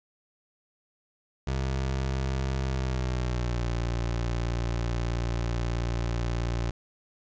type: tone with pitch glide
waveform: 25% pulse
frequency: 66 to 58.46 Hz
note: C2 to A#1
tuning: +16 to +6 cents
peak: -23 dBFS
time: 1.47-6.71 s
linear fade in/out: 5 ms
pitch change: -210 cents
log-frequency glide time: 2.66-3.7 s
effects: resampled to 16000 Hz + 10-bit